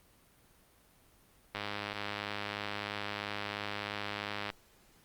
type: click train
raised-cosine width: 0.3 ms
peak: -20 dBFS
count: 305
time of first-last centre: 1.55-4.501 s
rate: 103 Hz
effects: pink hiss -64 dBFS RMS until 5.04 s + Opus 32 kbps